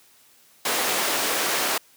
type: high-pass noise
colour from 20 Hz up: pink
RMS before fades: -24 dBFS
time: 0.65-1.78 s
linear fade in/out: 5 ms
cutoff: 440 Hz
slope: 12 dB/octave
effects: white hiss -56 dBFS RMS until 1.96 s + high-pass 100 Hz 12 dB/octave